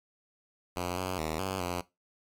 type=tone with pitch steps; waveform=5% pulse; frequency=89 / 92.6 / 78.9 / 95.2 / 88.6 Hz; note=F2 / F#2 / D#2 / F#2 / F2; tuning=+33 / +2 / +25 / +50 / +25 cents; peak=-20 dBFS; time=0.76-1.81 s; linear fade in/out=5 ms; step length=210 ms; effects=noise-tail reverb RT60 0.2 s tail -18 dB re dry + MP3 96 kbps